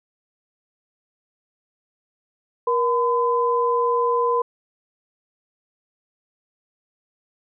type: tone pair together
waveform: sine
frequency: 475.6 / 1013.3 Hz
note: A#4 / B5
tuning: +35 / +44 cents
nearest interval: octave + minor second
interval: 1309 cents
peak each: -20 dBFS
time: 2.67-4.42 s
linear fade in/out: 5 ms
effects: none